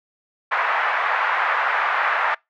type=band-pass noise; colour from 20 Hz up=white; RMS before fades=-21 dBFS; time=0.51-2.35 s; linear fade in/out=10 ms; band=730 to 1800 Hz; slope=24 dB/octave; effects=noise-tail reverb RT60 0.2 s tail -25 dB re dry